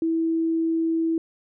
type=tone; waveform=sine; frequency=327 Hz; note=E4; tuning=14 cents flat; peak=-20 dBFS; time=0.02-1.18 s; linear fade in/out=2 ms; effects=none